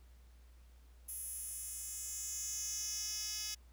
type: tone with high-pass filter sweep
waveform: 10% pulse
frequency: 424.9 Hz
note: G#4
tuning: 40 cents sharp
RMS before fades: -42 dBFS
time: 1.08-3.55 s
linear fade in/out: 10 ms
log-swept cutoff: 11000 to 4600 Hz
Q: 3.3
effects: added 60 Hz sine -57 dBFS peak until 3.72 s + pink hiss -71 dBFS RMS until 3.72 s